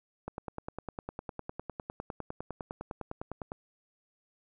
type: click train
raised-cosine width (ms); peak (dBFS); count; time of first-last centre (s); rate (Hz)
1; -23; 33; 0.28-3.519; 9.88
effects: none